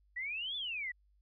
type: exponential two-way sweep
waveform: sine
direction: up then down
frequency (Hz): 1905 to 3537 to 1905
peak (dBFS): -36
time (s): 0.16-0.92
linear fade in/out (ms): 10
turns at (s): 0.56
effects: added 50 Hz sine -66 dBFS peak until 1.21 s

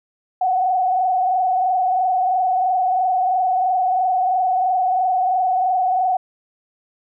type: tone with frequency modulation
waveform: sine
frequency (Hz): 742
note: F#5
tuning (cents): +5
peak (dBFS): -15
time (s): 0.41-6.17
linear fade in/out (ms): 5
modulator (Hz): 23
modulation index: 1.1
effects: none

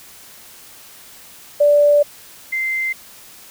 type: tone pair in turn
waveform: sine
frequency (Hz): 584 / 2081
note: D5 / C7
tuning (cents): -10 / -10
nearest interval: octave + minor seventh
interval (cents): 2200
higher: second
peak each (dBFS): -9 / -18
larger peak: first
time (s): 1.6-2.03 / 2.52-2.93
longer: first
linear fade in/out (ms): 10
effects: white hiss -42 dBFS RMS until 3.5 s

